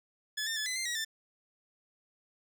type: tone with pitch steps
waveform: 15% pulse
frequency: 1715 / 1801 / 1721 / 2020 / 2090 / 1911 / 1778 Hz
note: A6 / A6 / A6 / B6 / C7 / A#6 / A6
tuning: -45 / +40 / -39 / +39 / -2 / +43 / +18 cents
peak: -26 dBFS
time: 0.37-1.049 s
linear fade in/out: 10 ms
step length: 97 ms
effects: none